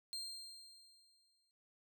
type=tone with exponential decay; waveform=35% pulse; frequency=4186 Hz; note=C8; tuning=in tune; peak=-39 dBFS; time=0.13-1.51 s; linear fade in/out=0 ms; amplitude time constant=300 ms; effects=none